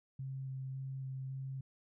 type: tone with vibrato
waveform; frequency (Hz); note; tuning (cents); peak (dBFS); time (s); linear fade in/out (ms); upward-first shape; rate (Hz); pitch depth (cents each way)
sine; 133.1; C3; +30; -39; 0.19-1.61; 5; square; 1.8; 9
effects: none